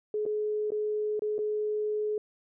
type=tone with dropouts; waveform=sine; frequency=423.9 Hz; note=G#4; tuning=35 cents sharp; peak=-27 dBFS; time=0.14-2.18 s; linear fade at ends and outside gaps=2 ms; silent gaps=0.254-0.262 / 0.705-0.719 / 1.194-1.22 / 1.382-1.389 s; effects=none